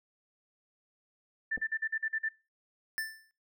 sine tone bursts, 1773 Hz, A6, 13 cents sharp, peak -29 dBFS, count 8, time 1.51-2.289 s, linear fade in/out 10 ms, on 58 ms, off 45 ms
clicks, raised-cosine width 2 ms, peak -32 dBFS, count 2, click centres 1.575 / 1.579 s
square tone with exponential decay, 1768 Hz, A6, 8 cents sharp, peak -30 dBFS, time 2.98-3.31 s, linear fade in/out 0 ms, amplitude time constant 70 ms
effects noise-tail reverb RT60 0.3 s tail -21 dB re dry

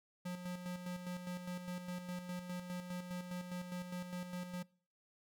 square tone with tremolo, 179.2 Hz, F3, 45 cents sharp, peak -40 dBFS, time 0.25-4.63 s, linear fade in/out 10 ms, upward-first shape square, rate 4.9 Hz, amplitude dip 50%, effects noise-tail reverb RT60 0.5 s tail -24 dB re dry

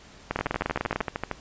two click trains, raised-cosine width 0.5 ms, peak -12 / -10 dBFS, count 13 / 15, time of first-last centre 0.39-1.313 / 0.31-1.01 s, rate 13 / 20 Hz, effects pink hiss -50 dBFS RMS until 1.4 s + resampled to 16000 Hz

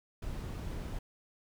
brown noise, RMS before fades -39 dBFS, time 0.22-0.99 s, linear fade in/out 5 ms, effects none

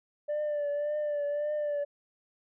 sine tone with vibrato, 589 Hz, D5, 5 cents sharp, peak -26 dBFS, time 0.28-1.85 s, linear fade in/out 20 ms, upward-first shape triangle, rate 1.8 Hz, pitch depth 43 cents each way, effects tanh soft clip ceiling -27 dBFS

